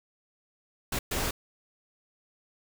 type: noise bursts at uneven times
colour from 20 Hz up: pink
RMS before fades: -30 dBFS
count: 2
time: 0.92-0.99 / 1.11-1.31 s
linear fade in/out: 5 ms
effects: none